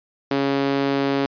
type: tone with high-pass filter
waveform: sawtooth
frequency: 138.59 Hz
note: C#3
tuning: in tune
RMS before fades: -21 dBFS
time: 0.31-1.26 s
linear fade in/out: 2 ms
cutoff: 310 Hz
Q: 1.9
effects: resampled to 11025 Hz